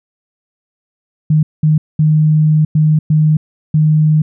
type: tone bursts at uneven times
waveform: sine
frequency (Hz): 154.2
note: D#3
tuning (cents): -15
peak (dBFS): -7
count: 6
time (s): 1.3-1.43 / 1.63-1.78 / 1.99-2.65 / 2.75-2.99 / 3.1-3.37 / 3.74-4.22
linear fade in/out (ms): 5
effects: none